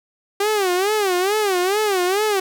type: tone with vibrato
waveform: sawtooth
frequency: 392 Hz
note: G4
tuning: in tune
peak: -13 dBFS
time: 0.4-2.4 s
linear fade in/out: 5 ms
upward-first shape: sine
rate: 2.3 Hz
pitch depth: 170 cents each way
effects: none